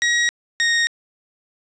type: tone pair in turn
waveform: sawtooth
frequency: 1900 / 1862 Hz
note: A#6 / A#6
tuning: +33 / -2 cents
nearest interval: unison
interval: 35 cents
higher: first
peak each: -12 dBFS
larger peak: neither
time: 0.02-0.29 / 0.6-0.87 s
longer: neither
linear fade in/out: 0 ms
effects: resampled to 16000 Hz + 8-bit